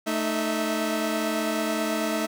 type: tone cluster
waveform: sawtooth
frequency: 220.7 / 309 / 653 Hz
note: A3 / D#4 / E5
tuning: +5 / -12 / -17 cents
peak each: -25 dBFS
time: 0.06-2.27 s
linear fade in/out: 20 ms
effects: none